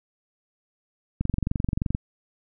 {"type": "click train", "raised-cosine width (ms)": 5, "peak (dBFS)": -12, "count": 18, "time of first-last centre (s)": [1.21, 1.949], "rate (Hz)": 23, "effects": []}